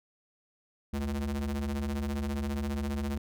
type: ring-modulated tone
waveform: square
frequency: 69.3 Hz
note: C#2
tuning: in tune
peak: -28 dBFS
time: 0.93-3.18 s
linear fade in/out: 5 ms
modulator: 146 Hz
effects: none